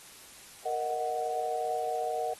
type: chord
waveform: sine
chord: D# minor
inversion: second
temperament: equal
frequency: 466.2 / 622.3 / 740 Hz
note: A#4 / D#5 / F#5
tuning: 0 / 0 / 0 cents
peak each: -35 / -36 / -31 dBFS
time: 0.65-2.34 s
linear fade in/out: 10 ms
effects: white hiss -51 dBFS RMS until 2.39 s + AAC 32 kbps